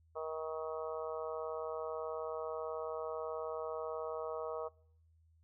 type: harmonic tone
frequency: 158.4 Hz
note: D#3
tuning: 31 cents sharp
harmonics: 3 / 4 / 5 / 6 / 7 / 8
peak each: -41 / -43 / -50 / -50 / -47 / -49 dBFS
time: 0.15-4.69 s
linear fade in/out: 20 ms
effects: noise-tail reverb RT60 0.6 s tail -23 dB re dry + added 81 Hz sine -65 dBFS peak until 5.43 s